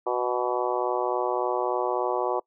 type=harmonic tone with a mistuned harmonic; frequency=123.47 Hz; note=B2; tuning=in tune; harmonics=3 / 4 / 5 / 6 / 7 / 8 / 9; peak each=-29 / -30 / -31 / -32 / -32 / -33 / -34 dBFS; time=0.06-2.4 s; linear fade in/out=10 ms; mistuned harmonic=9; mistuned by=+36 cents; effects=noise-tail reverb RT60 0.1 s tail -24 dB re dry